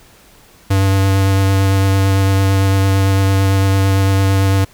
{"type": "tone with vibrato", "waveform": "square", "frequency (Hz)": 97, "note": "G2", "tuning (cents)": -18, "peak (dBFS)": -11, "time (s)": [0.7, 4.65], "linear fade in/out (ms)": 10, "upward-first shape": "sine", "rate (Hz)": 8.9, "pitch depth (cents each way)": 13, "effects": ["pink hiss -46 dBFS RMS until 4.73 s"]}